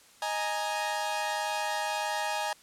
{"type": "chord", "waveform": "sawtooth", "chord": "D# suspended fourth", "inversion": "none", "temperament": "equal", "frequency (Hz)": [622.3, 830.6, 932.3], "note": ["D#5", "G#5", "A#5"], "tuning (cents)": [0, 0, 0], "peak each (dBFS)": [-32, -28, -31], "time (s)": [0.22, 2.53], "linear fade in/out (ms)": 2, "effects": ["white hiss -57 dBFS RMS until 2.62 s", "low-pass 10000 Hz 12 dB/octave"]}